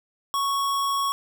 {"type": "tone", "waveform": "square", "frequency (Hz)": 1108.7, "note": "C#6", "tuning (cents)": 0, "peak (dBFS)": -23, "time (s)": [0.34, 1.12], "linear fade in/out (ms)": 0, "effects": []}